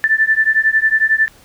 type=beating tone pair; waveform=sine; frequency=1760 / 1771 Hz; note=A6 / A6; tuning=0 / +11 cents; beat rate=11 Hz; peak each=-14 dBFS; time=0.04-1.28 s; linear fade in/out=0 ms; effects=pink hiss -47 dBFS RMS until 1.44 s